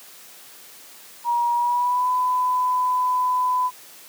sine tone with pitch glide, 952 to 1002.8 Hz, A#5 to B5, +36 to +26 cents, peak -18 dBFS, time 1.24-3.71 s, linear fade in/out 50 ms, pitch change +90 cents, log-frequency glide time 1.53-2.09 s, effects white hiss -45 dBFS RMS until 4.08 s + high-pass 200 Hz 12 dB/octave

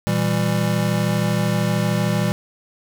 square chord, E diminished, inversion second, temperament just, 118.67 / 164.81 / 197.78 Hz, Bb2 / E3 / G3, +31 / 0 / +16 cents, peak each -23 dBFS, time 0.07-2.32 s, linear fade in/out 0 ms, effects none

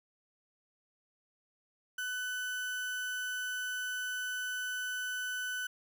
35% pulse tone, 1500 Hz, F#6, 23 cents sharp, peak -33 dBFS, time 1.98-5.67 s, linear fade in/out 5 ms, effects none

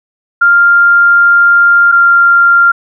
sine tone pair in turn, 1396.9 / 1389.8 Hz, F6 / F6, 0 / -9 cents, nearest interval unison, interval 9 cents, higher first, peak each -3 dBFS, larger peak neither, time 0.41-1.92 / 1.92-2.72 s, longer first, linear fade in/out 10 ms, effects none

